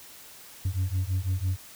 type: beating tone pair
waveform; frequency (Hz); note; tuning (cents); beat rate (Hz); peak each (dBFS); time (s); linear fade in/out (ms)
sine; 90.2 / 96.2; F#2 / G2; -44 / -32; 6; -26; 0.65-1.57; 5
effects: tanh soft clip ceiling -22 dBFS + white hiss -48 dBFS RMS until 1.75 s

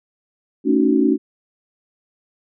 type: chord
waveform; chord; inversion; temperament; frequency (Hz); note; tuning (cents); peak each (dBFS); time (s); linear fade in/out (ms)
sine; D# half-diminished seventh; second; just; 224 / 280 / 311.1 / 373.4; A3 / C#4 / D#4 / F#4; +31 / +18 / 0 / +16; -20 / -16 / -19 / -20; 0.64-1.18; 50
effects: none

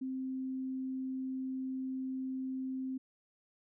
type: tone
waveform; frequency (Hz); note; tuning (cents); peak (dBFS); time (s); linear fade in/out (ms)
sine; 261.6; C4; 0; -35; 0.01-2.98; 10
effects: none

